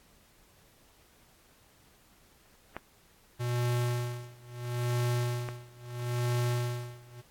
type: clicks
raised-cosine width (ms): 0.5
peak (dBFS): -21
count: 2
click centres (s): 2.766 / 5.488
type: tone with tremolo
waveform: square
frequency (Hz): 121.4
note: B2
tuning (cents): -29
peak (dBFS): -27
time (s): 3.39-7.22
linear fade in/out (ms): 20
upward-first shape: sine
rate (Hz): 0.75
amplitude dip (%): 95
effects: pink hiss -62 dBFS RMS until 7.3 s + AAC 64 kbps